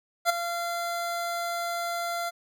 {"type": "tone with ADSR envelope", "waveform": "25% pulse", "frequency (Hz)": 688, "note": "F5", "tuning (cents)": -26, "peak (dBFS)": -14, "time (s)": [0.25, 2.31], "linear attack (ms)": 46, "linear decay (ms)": 12, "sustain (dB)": -11, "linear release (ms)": 28, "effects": []}